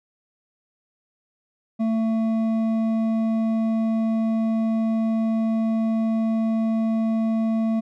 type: tone with hard clipping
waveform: sine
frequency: 223.4 Hz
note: A3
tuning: 27 cents sharp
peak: -21 dBFS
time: 1.79-7.81 s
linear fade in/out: 20 ms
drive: 7 dB
effects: none